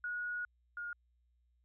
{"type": "tone pair in turn", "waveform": "sine", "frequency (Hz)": [1453, 1425.6], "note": ["F#6", "F6"], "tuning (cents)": [-32, 35], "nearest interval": "unison", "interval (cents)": 33, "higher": "first", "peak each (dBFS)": [-36, -39], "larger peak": "first", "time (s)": [[0.04, 0.45], [0.77, 0.93]], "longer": "first", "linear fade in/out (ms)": 2, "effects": ["added 60 Hz sine -70 dBFS peak until 1.64 s"]}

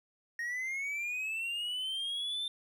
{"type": "linear sweep", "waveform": "triangle", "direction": "up", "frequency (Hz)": [1852, 3586], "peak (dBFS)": -32, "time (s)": [0.39, 2.48], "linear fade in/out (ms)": 2, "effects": []}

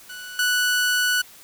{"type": "tone with level steps", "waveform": "sawtooth", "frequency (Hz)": 1480, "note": "F#6", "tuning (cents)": 0, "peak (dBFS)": [-31, -15], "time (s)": [0.09, 1.22], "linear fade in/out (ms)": 10, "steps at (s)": 0.39, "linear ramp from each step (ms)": 2, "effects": ["white hiss -47 dBFS RMS until 1.43 s"]}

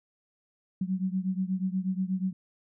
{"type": "beating tone pair", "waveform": "sine", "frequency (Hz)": [184.6, 192.9], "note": ["F#3", "G3"], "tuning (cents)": [-4, -28], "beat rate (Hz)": 8.3, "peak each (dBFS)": [-29, -31], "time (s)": [0.81, 2.33], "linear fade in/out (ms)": 5, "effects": []}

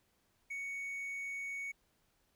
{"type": "tone", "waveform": "triangle", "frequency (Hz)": 2228, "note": "C#7", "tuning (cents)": 8, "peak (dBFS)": -37, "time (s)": [0.5, 1.72], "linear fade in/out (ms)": 10, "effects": ["pink hiss -75 dBFS RMS until 2.35 s"]}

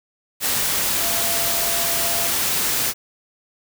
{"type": "tone in noise", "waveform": "sine", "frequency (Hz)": 680, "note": "F5", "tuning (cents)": -46, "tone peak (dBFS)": -30, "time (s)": [0.99, 2.31], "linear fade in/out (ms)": 50, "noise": "white", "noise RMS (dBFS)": -21, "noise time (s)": [0.4, 2.94], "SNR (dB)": -12, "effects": []}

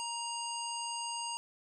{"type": "harmonic tone with a mistuned harmonic", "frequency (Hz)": 938, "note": "A#5", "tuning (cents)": 11, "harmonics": [1, 3, 5, 7, 9], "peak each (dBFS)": [-39, -42, -44, -46, -43], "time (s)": [0, 1.37], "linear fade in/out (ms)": 0, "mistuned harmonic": 5, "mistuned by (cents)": 41, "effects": []}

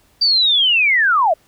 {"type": "linear sweep", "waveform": "sine", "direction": "down", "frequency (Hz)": [4699, 589], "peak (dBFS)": -11, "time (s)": [0.21, 1.34], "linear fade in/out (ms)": 10, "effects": ["pink hiss -56 dBFS RMS until 1.47 s"]}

